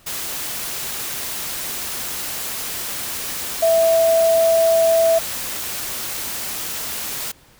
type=tone in noise; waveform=sine; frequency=659.3 Hz; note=E5; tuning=in tune; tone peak=-12 dBFS; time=3.62-5.19 s; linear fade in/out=10 ms; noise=white; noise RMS=-27 dBFS; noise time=0.06-7.32 s; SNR=+12 dB; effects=pink hiss -51 dBFS RMS until 7.59 s